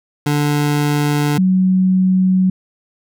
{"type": "tone pair in turn", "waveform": ["25% pulse", "sine"], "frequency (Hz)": [146.83, 186.39], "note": ["D3", "F#3"], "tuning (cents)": [0, 13], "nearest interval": "major third", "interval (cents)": 413, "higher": "second", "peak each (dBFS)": -10, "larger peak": "neither", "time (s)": [[0.26, 1.38], [1.38, 2.5]], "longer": "neither", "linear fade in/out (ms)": 5, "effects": []}